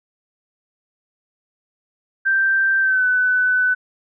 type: tone with pitch glide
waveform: sine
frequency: 1568 to 1501.5 Hz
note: G6 to F#6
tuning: 0 to +25 cents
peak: -14 dBFS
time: 2.25-3.75 s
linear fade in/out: 20 ms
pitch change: -75 cents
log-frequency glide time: 2.8-3.05 s
effects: none